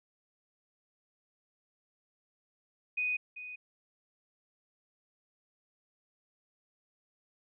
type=tone with echo; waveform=sine; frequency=2489 Hz; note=D#7; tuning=in tune; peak=-29 dBFS; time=2.97-3.17 s; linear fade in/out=10 ms; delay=390 ms; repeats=1; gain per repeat=-12 dB; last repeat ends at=3.56 s; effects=none